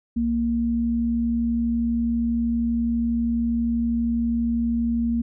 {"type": "tone pair together", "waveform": "sine", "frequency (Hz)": [61.56, 233.1], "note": ["B1", "A#3"], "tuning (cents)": [-5, 0], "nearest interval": "octave + major seventh", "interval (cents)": 2305, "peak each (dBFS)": [-30, -20], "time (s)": [0.16, 5.22], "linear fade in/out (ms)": 10, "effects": []}